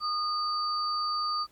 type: tone pair together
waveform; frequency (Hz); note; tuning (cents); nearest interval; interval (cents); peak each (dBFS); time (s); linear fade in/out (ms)
sine; 1225 / 4604; D#6 / D8; -27 / -35; octave + major seventh; 2292; -28 / -32; 0-1.47; 50
effects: pink hiss -63 dBFS RMS until 1.51 s + MP3 96 kbps